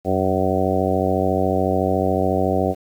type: harmonic tone with a mistuned harmonic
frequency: 93.9 Hz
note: F#2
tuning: 26 cents sharp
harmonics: 1 / 2 / 3 / 4 / 5 / 6 / 7 / 8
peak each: -25 / -25 / -25 / -25 / -25 / -25 / -25 / -25 dBFS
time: 0.04-2.75 s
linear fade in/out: 50 ms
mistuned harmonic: 1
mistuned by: -95 cents
effects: 8-bit